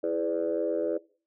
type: chord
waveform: sine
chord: E dominant seventh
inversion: none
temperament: equal with one note detuned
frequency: 329.6 / 415.3 / 504 / 587.3 Hz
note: E4 / G#4 / B4 / D5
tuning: 0 / 0 / +35 / 0 cents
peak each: -31 / -31 / -30 / -30 dBFS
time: 0.03-0.98 s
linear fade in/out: 10 ms
effects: noise-tail reverb RT60 0.4 s tail -21 dB re dry + tanh soft clip ceiling -18 dBFS